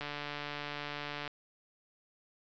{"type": "click train", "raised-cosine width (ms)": 0.3, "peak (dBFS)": -23, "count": 186, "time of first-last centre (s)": [0.01, 1.277], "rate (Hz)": 146, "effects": ["resampled to 16000 Hz"]}